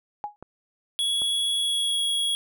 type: tone with exponential decay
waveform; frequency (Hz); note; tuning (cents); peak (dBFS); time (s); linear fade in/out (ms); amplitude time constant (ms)
sine; 830.6; G#5; 0; -24; 0.24-0.36; 0; 26
type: clicks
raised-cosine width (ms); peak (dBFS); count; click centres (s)
1; -26 / -26; 2; 0.426 / 1.219
type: tone with pitch glide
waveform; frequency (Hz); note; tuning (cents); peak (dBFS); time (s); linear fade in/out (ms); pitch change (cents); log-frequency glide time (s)
square; 3358 to 3325; G#7 to G#7; +18 to +1; -23; 0.99-2.35; 0; -17; 1.58-2.01
effects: none